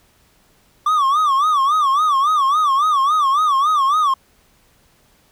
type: tone with vibrato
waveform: triangle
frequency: 1160 Hz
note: D6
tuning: 22 cents flat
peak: -11 dBFS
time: 0.86-4.14 s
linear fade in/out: 5 ms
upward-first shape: sine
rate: 3.6 Hz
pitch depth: 150 cents each way
effects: pink hiss -56 dBFS RMS until 5.31 s